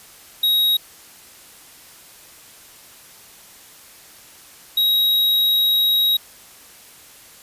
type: tone pair in turn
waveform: square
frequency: 3800 / 3815 Hz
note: A#7 / A#7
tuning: +33 / +39 cents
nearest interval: unison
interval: 6 cents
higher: second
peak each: -15 dBFS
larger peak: neither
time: 0.43-0.77 / 4.77-6.17 s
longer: second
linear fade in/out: 5 ms
effects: white hiss -45 dBFS RMS until 7.42 s + resampled to 32000 Hz